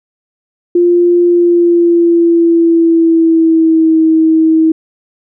sine tone with pitch glide, 349.2 to 320.2 Hz, F4 to D#4, 0 to +50 cents, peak -5 dBFS, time 0.75-4.72 s, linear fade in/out 5 ms, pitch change -150 cents, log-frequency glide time 1.24-3.99 s, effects none

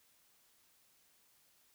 silence, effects white hiss -70 dBFS RMS until 1.74 s

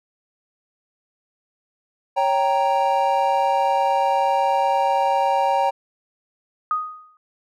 triangle chord, G diminished, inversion second, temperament equal, 554.4 / 784 / 932.3 Hz, Db5 / G5 / Bb5, 0 / 0 / 0 cents, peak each -21 / -18 / -19 dBFS, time 2.16-5.71 s, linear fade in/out 20 ms
sine tone with exponential decay, 1244.5 Hz, D#6, in tune, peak -16 dBFS, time 6.71-7.17 s, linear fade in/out 1 ms, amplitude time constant 100 ms
effects none

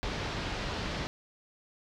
pink low-pass noise, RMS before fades -35 dBFS, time 0.03-1.07 s, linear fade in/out 0 ms, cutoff 5000 Hz, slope 24 dB/octave, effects none

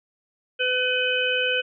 harmonic tone, 504 Hz, B4, 35 cents sharp, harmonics 1 / 3 / 5 / 6, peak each -26 / -26 / -26 / -26 dBFS, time 0.59-1.62 s, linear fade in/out 20 ms, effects none

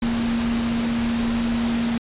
sine tone in noise, 233.2 Hz, A#3, 1 cent sharp, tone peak -20 dBFS, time 0.02-1.98 s, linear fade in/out 5 ms, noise pink, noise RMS -29 dBFS, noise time 0.02-1.98 s, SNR +6 dB, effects resampled to 8000 Hz

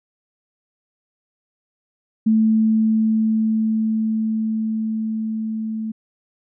sine tone with level ramp, 220 Hz, A3, in tune, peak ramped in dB -12 to -23 dBFS, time 2.26-5.92 s, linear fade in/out 10 ms, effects none

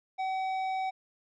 triangle tone with tanh clipping, 759 Hz, F#5, 44 cents sharp, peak -31 dBFS, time 0.18-0.91 s, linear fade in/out 20 ms, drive 14 dB, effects none

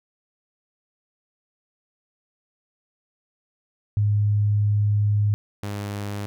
sine / sawtooth tone pair in turn, 103.83 / 101.99 Hz, G#2 / G#2, 0 / -31 cents, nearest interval unison, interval 31 cents, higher first, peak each -17 / -24 dBFS, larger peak first, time 3.97-5.34 / 5.63-6.26 s, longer first, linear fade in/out 0 ms, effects none

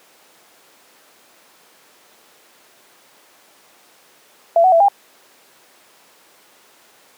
sine tone with pitch steps, 674 / 746 / 667 / 803 Hz, E5 / F#5 / E5 / G5, +38 / +14 / +20 / +41 cents, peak -8 dBFS, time 4.56-4.884 s, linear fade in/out 2 ms, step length 81 ms, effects pink hiss -50 dBFS RMS until 7.17 s + high-pass 400 Hz 12 dB/octave

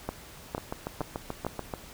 two click trains, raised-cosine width 1 ms, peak -18 / -16 dBFS, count 9 / 4, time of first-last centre 0.58-1.738 / 0.09-1.466 s, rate 6.91 / 2.18 Hz, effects pink hiss -48 dBFS RMS until 1.93 s

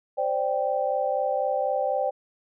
sine chord, C suspended second, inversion none, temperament equal, 523.3 / 587.3 / 784 Hz, C5 / D5 / G5, 0 / 0 / 0 cents, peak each -27 dBFS, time 0.17-2.11 s, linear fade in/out 20 ms, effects none

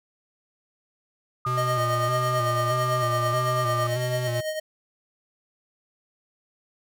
sine tone with pitch glide, 1220 to 1196.3 Hz, D#6 to D6, -34 to +32 cents, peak -25 dBFS, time 1.45-3.87 s, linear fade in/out 2 ms, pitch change -34 cents, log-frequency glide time 1.98-3.18 s
square tone with vibrato, 121.9 Hz, B2, 22 cents flat, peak -27 dBFS, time 1.46-4.41 s, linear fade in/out 10 ms, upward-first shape square, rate 1.6 Hz, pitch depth 50 cents each way
square tone with tremolo, 622.3 Hz, D#5, in tune, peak -25 dBFS, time 1.57-4.6 s, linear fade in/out 10 ms, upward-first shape triangle, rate 9 Hz, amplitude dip 65%
effects none

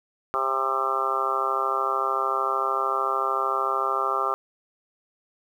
harmonic tone, 133.3 Hz, C3, 33 cents sharp, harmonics 3 / 4 / 5 / 6 / 7 / 8 / 9 / 10, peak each -32 / -34 / -34 / -32 / -36 / -32 / -25 / -30 dBFS, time 0.34-4.34 s, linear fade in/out 0 ms, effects 9-bit

